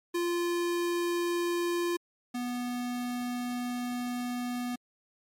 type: tone pair in turn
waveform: square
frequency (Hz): 346.8 / 245.2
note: F4 / B3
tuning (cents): -12 / -12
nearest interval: tritone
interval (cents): 600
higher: first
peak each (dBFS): -28 / -32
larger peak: first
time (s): 0.14-1.97 / 2.34-4.76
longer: second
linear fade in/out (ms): 10
effects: MP3 64 kbps